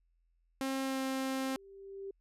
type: tone with pitch glide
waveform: sawtooth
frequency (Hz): 267.5 to 265.2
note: C4 to C4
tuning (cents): +38 to +23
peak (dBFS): -29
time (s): 0.61-1.56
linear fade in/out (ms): 0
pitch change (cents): -15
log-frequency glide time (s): 0.83-1
type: tone with exponential growth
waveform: sine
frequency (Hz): 392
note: G4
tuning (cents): 0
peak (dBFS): -38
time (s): 0.86-2.11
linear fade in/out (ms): 5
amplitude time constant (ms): 270
effects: added 42 Hz sine -70 dBFS peak until 2.2 s + resampled to 32000 Hz